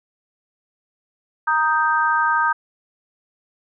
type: chord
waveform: sine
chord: Eb major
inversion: second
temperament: equal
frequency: 932.3 / 1244.5 / 1568 Hz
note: Bb5 / Eb6 / G6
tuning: 0 / 0 / 0 cents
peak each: -20 dBFS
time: 1.47-2.53 s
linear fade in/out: 10 ms
effects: none